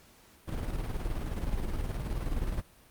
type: noise with tremolo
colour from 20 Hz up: brown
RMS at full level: -31 dBFS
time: 0.47-2.62 s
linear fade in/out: 20 ms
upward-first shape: square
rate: 19 Hz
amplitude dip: 40%
effects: pink hiss -59 dBFS RMS until 2.9 s + Opus 48 kbps